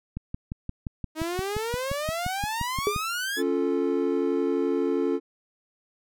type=click train; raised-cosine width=5 ms; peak=-19 dBFS; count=17; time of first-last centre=0.17-2.962 s; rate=5.73 Hz
type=exponential sweep; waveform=sawtooth; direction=up; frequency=310 to 1760 Hz; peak=-24 dBFS; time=1.15-3.43 s; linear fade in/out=50 ms
type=tone with exponential decay; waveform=sine; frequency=414 Hz; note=G#4; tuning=5 cents flat; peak=-17 dBFS; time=2.87-3.01 s; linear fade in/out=0 ms; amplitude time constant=29 ms
type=chord; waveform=triangle; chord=Db augmented; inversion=none; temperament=equal; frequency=277.2 / 349.2 / 440 Hz; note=Db4 / F4 / A4; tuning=0 / 0 / 0 cents; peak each=-25 dBFS; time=3.36-5.2 s; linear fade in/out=50 ms
effects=none